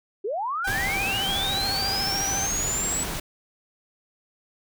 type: linear sweep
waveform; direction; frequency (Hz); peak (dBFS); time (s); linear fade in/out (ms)
sine; up; 362.1 to 7930; -25; 0.24-3.04; 10
type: tone with vibrato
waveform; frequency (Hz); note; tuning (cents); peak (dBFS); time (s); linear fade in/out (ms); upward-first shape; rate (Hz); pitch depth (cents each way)
sawtooth; 784; G5; 0; -27; 0.64-2.47; 10; triangle; 14; 46
type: noise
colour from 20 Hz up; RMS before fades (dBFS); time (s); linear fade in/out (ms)
pink; -31; 0.67-3.2; 5
effects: none